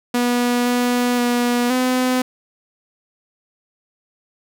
sawtooth tone with pitch steps, 243.3 / 244.9 / 242.2 / 254 Hz, B3 / B3 / B3 / B3, -26 / -14 / -34 / +49 cents, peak -12 dBFS, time 0.14-2.22 s, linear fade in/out 5 ms, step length 520 ms, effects none

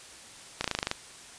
slowing click train, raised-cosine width 0.2 ms, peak -10 dBFS, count 9, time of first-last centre 0.61-0.914 s, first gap 33 ms, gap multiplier 1.04, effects white hiss -48 dBFS RMS until 1.38 s + resampled to 22050 Hz

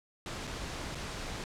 pink noise with dropouts, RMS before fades -39 dBFS, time 0.26-1.44 s, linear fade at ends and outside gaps 1 ms, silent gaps 0.471-0.475 / 0.948-0.953 s, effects low-pass 7000 Hz 12 dB/octave

